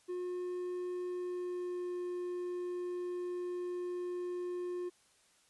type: tone with pitch glide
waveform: triangle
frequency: 359.4 to 356.5 Hz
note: F4 to F4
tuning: +50 to +36 cents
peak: -34 dBFS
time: 0.08-4.9 s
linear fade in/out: 20 ms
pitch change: -14 cents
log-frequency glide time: 1.07-1.99 s
effects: white hiss -68 dBFS RMS until 5.49 s + resampled to 24000 Hz